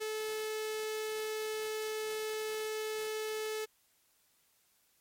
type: tone with notch filter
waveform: sawtooth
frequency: 433.1 Hz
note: A4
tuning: 27 cents flat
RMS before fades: -37 dBFS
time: 0-3.66 s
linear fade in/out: 20 ms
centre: 1000 Hz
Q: 1.4
effects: white hiss -71 dBFS RMS until 5 s + MP3 64 kbps